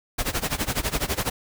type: noise with tremolo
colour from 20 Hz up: pink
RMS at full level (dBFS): -23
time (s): 0.18-1.3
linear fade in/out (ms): 10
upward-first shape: sine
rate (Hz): 12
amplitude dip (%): 90
effects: none